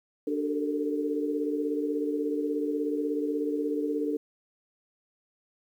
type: tone cluster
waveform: sine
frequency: 295.1 / 384.3 / 443.6 / 460.1 Hz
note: D4 / G4 / A4 / A#4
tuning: +8 / -34 / +14 / -23 cents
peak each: -29 / -37 / -31 / -37 dBFS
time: 0.27-4.17 s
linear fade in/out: 5 ms
effects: 10-bit